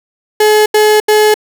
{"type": "tone bursts", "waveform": "35% pulse", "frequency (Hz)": 425.8, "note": "G#4", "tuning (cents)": 43, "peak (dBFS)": -4, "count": 3, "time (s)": [0.4, 1.342], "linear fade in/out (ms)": 5, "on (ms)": 260, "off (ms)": 81, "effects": []}